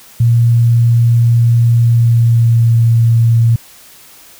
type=tone with pitch glide; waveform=sine; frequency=117.5 to 115.55 Hz; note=A#2 to A#2; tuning=+14 to -15 cents; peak=-6 dBFS; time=0.2-3.56 s; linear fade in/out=5 ms; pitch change=-29 cents; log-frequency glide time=1.78-2.79 s; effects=white hiss -40 dBFS RMS until 4.39 s